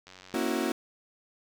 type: click train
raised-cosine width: 0.2 ms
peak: -31 dBFS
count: 41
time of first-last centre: 0.07-0.501 s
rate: 92.9 Hz
type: chord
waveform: 35% pulse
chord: F# dominant seventh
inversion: first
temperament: equal with one note detuned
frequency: 233.1 / 273.5 / 329.6 / 370 Hz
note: A#3 / C#4 / E4 / F#4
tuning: 0 / -23 / 0 / 0 cents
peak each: -31 dBFS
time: 0.34-0.72 s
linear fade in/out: 2 ms
effects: none